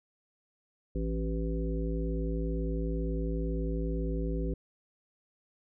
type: harmonic tone with a mistuned harmonic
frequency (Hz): 55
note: A1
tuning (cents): 0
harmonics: 1 / 3 / 5 / 7 / 9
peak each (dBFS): -31 / -36 / -38 / -39 / -41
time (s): 0.95-4.54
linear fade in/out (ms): 5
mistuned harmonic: 3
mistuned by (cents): +22
effects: none